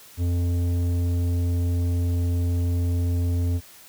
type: tone with tanh clipping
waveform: triangle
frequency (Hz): 87.31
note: F2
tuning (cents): 0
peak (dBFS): -22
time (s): 0.17-3.61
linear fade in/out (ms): 50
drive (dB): 15
effects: white hiss -48 dBFS RMS until 3.88 s